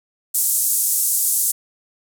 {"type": "band-pass noise", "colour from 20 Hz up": "pink", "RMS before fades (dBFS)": -19, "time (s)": [0.34, 1.52], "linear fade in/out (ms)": 10, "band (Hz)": [8000, 14000], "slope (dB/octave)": 24, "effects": []}